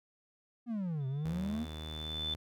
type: exponential two-way sweep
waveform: triangle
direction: down then up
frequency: 246.9 to 129.3 to 246.9 Hz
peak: -31 dBFS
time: 0.66-1.67 s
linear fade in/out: 50 ms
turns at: 1.07 s
type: tone with exponential growth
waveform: sine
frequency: 3520 Hz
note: A7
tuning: in tune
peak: -32 dBFS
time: 1-2.34 s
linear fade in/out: 2 ms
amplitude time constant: 290 ms
type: tone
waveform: sawtooth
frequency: 77.78 Hz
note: D#2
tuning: in tune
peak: -37 dBFS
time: 1.25-2.36 s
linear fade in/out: 5 ms
effects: none